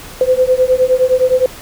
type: beating tone pair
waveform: sine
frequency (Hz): 506 / 515.7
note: B4 / C5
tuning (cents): +42 / -25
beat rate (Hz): 9.7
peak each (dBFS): -12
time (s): 0.21-1.46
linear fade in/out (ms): 2
effects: pink hiss -33 dBFS RMS until 1.61 s